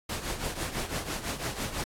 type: noise with tremolo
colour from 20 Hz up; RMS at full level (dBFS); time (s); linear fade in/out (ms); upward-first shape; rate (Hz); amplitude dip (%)
pink; -31; 0.09-1.84; 5; triangle; 6; 75
effects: low-pass 12000 Hz 12 dB/octave + AAC 64 kbps